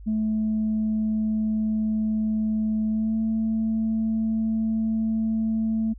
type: tone with pitch glide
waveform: sine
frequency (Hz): 217.2 to 221.8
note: A3 to A3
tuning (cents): -22 to +14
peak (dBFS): -20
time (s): 0.06-5.94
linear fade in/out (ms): 20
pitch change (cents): +36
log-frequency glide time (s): 2.89-3.17
effects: tanh soft clip ceiling -18 dBFS + added 50 Hz sine -39 dBFS peak until 5.98 s